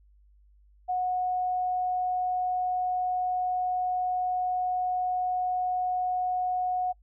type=tone; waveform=sine; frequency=731 Hz; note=F#5; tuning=21 cents flat; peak=-25 dBFS; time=0.88-6.93 s; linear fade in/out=20 ms; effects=noise-tail reverb RT60 0.1 s tail -26 dB re dry + added 50 Hz sine -56 dBFS peak until 7.02 s